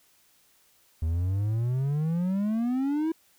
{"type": "exponential sweep", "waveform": "triangle", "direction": "up", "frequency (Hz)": [77.78, 329.6], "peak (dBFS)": -22, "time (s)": [1.02, 3.12], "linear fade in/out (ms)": 5, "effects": ["white hiss -63 dBFS RMS until 3.38 s"]}